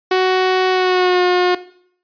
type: tone with pitch glide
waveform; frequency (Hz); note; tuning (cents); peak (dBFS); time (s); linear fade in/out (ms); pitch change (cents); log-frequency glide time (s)
sawtooth; 372.1 to 360; F#4 to F#4; +10 to -47; -8; 0.11-1.55; 5; -57; 0.7-1.21
effects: noise-tail reverb RT60 0.6 s tail -17 dB re dry + resampled to 11025 Hz